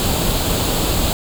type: noise with comb filter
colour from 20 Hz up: pink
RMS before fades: -18 dBFS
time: 0-1.13 s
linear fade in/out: 0 ms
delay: 0.26 ms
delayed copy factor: +0.55
effects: none